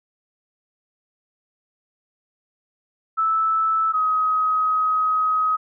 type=tone pair in turn; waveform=sine; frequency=1312 / 1264.8 Hz; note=E6 / D#6; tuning=-9 / +28 cents; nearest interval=minor second; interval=63 cents; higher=first; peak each=-17 dBFS; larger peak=neither; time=3.17-3.93 / 3.93-5.57 s; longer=second; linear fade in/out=20 ms; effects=none